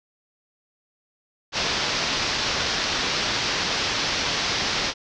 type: low-pass noise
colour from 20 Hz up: white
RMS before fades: -25 dBFS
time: 1.52-4.94 s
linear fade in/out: 50 ms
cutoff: 5700 Hz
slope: 48 dB/octave
effects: none